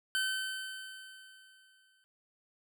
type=tone with exponential decay; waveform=25% pulse; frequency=1534 Hz; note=G6; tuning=38 cents flat; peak=-25 dBFS; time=0.15-2.04 s; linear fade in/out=0 ms; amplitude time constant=410 ms; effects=none